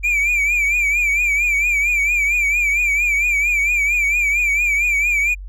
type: tone with vibrato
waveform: triangle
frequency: 2349 Hz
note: D7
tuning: in tune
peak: -13 dBFS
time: 0.03-5.35 s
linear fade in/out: 20 ms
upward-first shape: triangle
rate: 4.4 Hz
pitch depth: 97 cents each way
effects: added 47 Hz sine -29 dBFS peak until 5.48 s